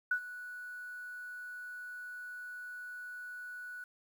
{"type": "tone with ADSR envelope", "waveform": "sine", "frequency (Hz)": 1476, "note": "F#6", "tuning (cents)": -5, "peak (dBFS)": -26, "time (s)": [0.11, 3.84], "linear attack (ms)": 5, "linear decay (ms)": 79, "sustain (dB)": -16, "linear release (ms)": 3, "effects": ["10-bit"]}